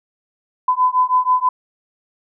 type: beating tone pair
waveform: sine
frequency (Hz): 1006 / 1012.2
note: B5 / B5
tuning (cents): +32 / +42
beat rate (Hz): 6.2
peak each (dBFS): -16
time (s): 0.68-1.49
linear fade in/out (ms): 5
effects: none